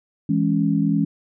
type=chord; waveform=sine; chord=C# minor; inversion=first; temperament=equal; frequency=164.81 / 207.7 / 277.2 Hz; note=E3 / G#3 / C#4; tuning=0 / 0 / 0 cents; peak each=-21 dBFS; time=0.29-1.05 s; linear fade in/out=5 ms; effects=none